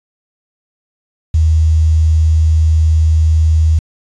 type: tone with quantisation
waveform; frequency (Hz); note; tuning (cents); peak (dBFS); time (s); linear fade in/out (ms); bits
sine; 79.3; D#2; +33; -7; 1.34-3.79; 5; 6
effects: resampled to 22050 Hz